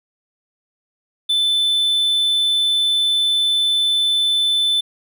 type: tone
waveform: triangle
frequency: 3520 Hz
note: A7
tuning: in tune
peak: -13 dBFS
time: 1.29-4.81 s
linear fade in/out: 10 ms
effects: none